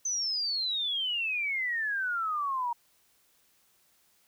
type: exponential sweep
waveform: sine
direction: down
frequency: 6200 to 932.3 Hz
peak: -28 dBFS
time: 0.05-2.73 s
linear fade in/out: 5 ms
effects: white hiss -67 dBFS RMS until 4.27 s